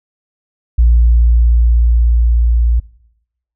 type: tone with level ramp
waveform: sine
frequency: 58.27 Hz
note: A#1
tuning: in tune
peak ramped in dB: -4 to -8 dBFS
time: 0.78-2.8 s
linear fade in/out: 10 ms
effects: noise-tail reverb RT60 0.8 s tail -21 dB re dry + tanh soft clip ceiling -2 dBFS